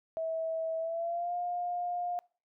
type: tone with pitch glide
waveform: sine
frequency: 649 to 707.7 Hz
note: E5 to F5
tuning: -27 to +23 cents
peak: -31 dBFS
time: 0.17-2.19 s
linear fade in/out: 0 ms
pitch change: +150 cents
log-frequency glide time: 0.78-1.35 s
effects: noise-tail reverb RT60 0.4 s tail -25 dB re dry